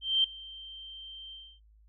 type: tone with ADSR envelope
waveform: sine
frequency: 3136 Hz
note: G7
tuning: in tune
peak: -20 dBFS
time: 0.01-1.6 s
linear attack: 230 ms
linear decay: 5 ms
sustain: -22 dB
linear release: 280 ms
effects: noise-tail reverb RT60 0.1 s tail -20 dB re dry + added 53 Hz sine -57 dBFS peak until 1.88 s